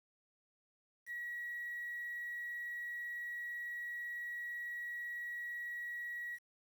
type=tone with quantisation; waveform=sine; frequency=1917 Hz; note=A#6; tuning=48 cents sharp; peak=-40 dBFS; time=1.06-6.39 s; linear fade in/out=50 ms; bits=10; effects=none